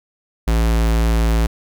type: tone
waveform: square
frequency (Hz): 56.1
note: A1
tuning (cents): +34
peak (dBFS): -14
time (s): 0.47-1.47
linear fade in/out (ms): 10
effects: none